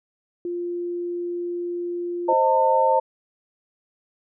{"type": "tone", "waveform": "sine", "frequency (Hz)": 349.2, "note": "F4", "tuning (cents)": 0, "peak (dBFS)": -25, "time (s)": [0.45, 2.33], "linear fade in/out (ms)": 2}
{"type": "chord", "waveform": "sine", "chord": "A diminished", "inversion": "first", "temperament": "equal with one note detuned", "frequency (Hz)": [523.3, 622.3, 901.1], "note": ["C5", "Eb5", "A5"], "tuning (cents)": [0, 0, 41], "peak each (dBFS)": [-20, -24, -18], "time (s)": [2.28, 3], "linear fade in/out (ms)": 10}
{"effects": []}